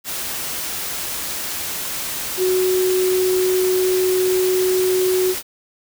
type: tone in noise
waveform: sine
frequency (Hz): 370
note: F#4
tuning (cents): 0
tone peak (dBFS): -15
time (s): 2.37-5.35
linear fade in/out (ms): 50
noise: white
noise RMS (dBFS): -26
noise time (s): 0.04-5.43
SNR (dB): +8
effects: none